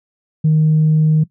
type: tone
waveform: sine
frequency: 155.56 Hz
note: D#3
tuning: in tune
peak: -8 dBFS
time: 0.44-1.24 s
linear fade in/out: 10 ms
effects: noise-tail reverb RT60 0.1 s tail -18 dB re dry + tanh soft clip ceiling -6 dBFS